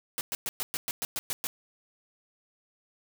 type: noise bursts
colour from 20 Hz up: white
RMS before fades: -32 dBFS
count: 10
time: 0.18-1.47 s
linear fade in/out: 0 ms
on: 30 ms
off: 110 ms
effects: none